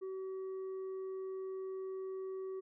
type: tone with tanh clipping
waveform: triangle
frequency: 380 Hz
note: F#4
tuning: 46 cents sharp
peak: -40 dBFS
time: 0.01-2.61 s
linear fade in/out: 20 ms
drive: 8 dB
effects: none